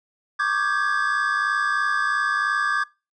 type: tone cluster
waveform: triangle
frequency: 1124 / 1187 / 1574 / 1675 Hz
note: C#6 / D6 / G6 / G#6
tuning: +24 / +18 / +7 / +14 cents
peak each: -28 / -22 / -24 / -23 dBFS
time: 0.39-2.84 s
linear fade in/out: 10 ms
effects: noise-tail reverb RT60 0.3 s tail -24 dB re dry + resampled to 22050 Hz